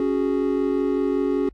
triangle chord, C# suspended fourth, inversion none, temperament equal, 277.2 / 370 / 415.3 Hz, C#4 / F#4 / G#4, 0 / 0 / 0 cents, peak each -21 / -22 / -23 dBFS, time 0-1.49 s, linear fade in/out 2 ms, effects added 50 Hz sine -45 dBFS peak until 1.53 s + AAC 64 kbps

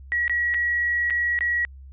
sine tone with dropouts, 1917 Hz, A#6, 48 cents sharp, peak -20 dBFS, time 0.12-1.65 s, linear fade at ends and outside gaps 0 ms, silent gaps 0.279-0.296 / 0.54-0.544 / 1.1-1.106 / 1.389-1.408 s, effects added 67 Hz sine -40 dBFS peak until 1.92 s + resampled to 8000 Hz

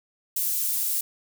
pink high-pass noise, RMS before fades -26 dBFS, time 0.36-1.01 s, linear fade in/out 5 ms, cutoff 12000 Hz, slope 12 dB/octave, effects none

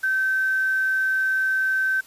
sine tone with quantisation, 1544 Hz, G6, 27 cents flat, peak -19 dBFS, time 0.03-2.01 s, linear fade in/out 10 ms, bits 7, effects white hiss -50 dBFS RMS until 2.06 s + resampled to 32000 Hz

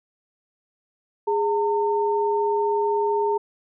sine tone pair together, 412.9 / 907.9 Hz, G#4 / A#5, -10 / -46 cents, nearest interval octave + major second, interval 1364 cents, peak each -21 / -23 dBFS, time 1.27-3.38 s, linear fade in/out 10 ms, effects none

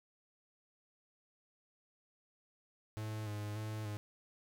45% pulse tone with vibrato, 106.4 Hz, G#2, 42 cents sharp, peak -39 dBFS, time 2.97-3.97 s, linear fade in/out 0 ms, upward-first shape square, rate 1.7 Hz, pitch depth 30 cents each way, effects none

